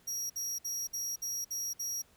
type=tone bursts; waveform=40% pulse; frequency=5680 Hz; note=F8; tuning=28 cents sharp; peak=-33 dBFS; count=7; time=0.07-2.022 s; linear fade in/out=10 ms; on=230 ms; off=57 ms; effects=pink hiss -65 dBFS RMS until 2.16 s